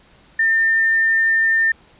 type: tone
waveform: sine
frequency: 1803 Hz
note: A6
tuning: 42 cents sharp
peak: -13 dBFS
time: 0.39-1.72 s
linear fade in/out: 5 ms
effects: pink hiss -51 dBFS RMS until 1.99 s + resampled to 8000 Hz